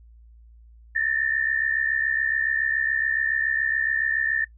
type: tone pair together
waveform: sine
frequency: 1760 / 1827.1 Hz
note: A6 / A#6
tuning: 0 / -35 cents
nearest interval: minor second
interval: 65 cents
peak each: -24 dBFS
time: 0.95-4.45 s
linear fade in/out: 10 ms
effects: noise-tail reverb RT60 0.1 s tail -20 dB re dry + added 57 Hz sine -47 dBFS peak until 4.57 s